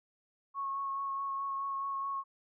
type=tone with vibrato; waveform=sine; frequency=1098 Hz; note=C#6; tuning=17 cents flat; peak=-33 dBFS; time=0.54-2.24 s; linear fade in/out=50 ms; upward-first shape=sine; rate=4.7 Hz; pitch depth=14 cents each way; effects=none